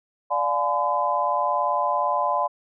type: chord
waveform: sine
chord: D diminished seventh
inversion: none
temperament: just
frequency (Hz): 587.3 / 704.8 / 845.8 / 1014.9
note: D5 / F5 / Ab5 / Cb6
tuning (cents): 0 / +16 / +31 / +47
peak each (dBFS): -27 / -27 / -27 / -23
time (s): 0.3-2.48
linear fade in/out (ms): 20
effects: none